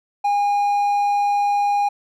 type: tone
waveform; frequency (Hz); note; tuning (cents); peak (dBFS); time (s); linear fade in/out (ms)
triangle; 815; G#5; -33; -14; 0.24-1.89; 10
effects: none